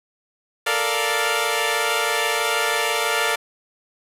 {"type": "chord", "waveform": "10% pulse", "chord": "Bb major seventh", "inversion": "third", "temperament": "equal", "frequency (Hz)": [440, 466.2, 587.3, 698.5], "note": ["A4", "Bb4", "D5", "F5"], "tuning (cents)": [0, 0, 0, 0], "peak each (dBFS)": -17, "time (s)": [0.66, 3.36], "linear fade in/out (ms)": 10, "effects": ["resampled to 32000 Hz", "7-bit"]}